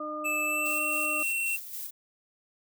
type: harmonic tone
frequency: 303.7 Hz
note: D#4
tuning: 42 cents flat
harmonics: 1 / 2 / 4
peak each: -39 / -37 / -35 dBFS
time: 0-1.23 s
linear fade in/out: 5 ms
type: tone with pitch glide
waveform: square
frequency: 2629 to 2715 Hz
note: E7 to F7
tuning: -5 to -50 cents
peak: -28 dBFS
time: 0.24-1.57 s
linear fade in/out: 20 ms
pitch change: +55 cents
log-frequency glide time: 0.45-0.83 s
type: noise with tremolo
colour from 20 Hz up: violet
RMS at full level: -37 dBFS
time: 0.65-1.91 s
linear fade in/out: 10 ms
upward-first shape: square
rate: 3.7 Hz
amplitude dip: 45%
effects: none